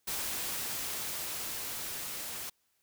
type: noise with level ramp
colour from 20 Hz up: white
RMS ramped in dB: -35 to -40 dBFS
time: 0.07-2.5 s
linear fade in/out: 10 ms
effects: white hiss -75 dBFS RMS until 2.82 s